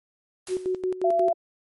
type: noise with exponential decay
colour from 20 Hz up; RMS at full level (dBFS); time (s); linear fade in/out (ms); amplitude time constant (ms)
white; -36; 0.47-0.82; 2; 76
type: tone with tremolo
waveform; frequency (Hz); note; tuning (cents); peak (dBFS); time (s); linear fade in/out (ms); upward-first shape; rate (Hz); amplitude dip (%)
sine; 370; F#4; 0; -22; 0.48-1.34; 50; square; 5.6; 75
type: tone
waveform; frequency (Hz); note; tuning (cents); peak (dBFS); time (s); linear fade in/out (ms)
sine; 676; E5; +43; -19; 1.04-1.33; 5
effects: MP3 48 kbps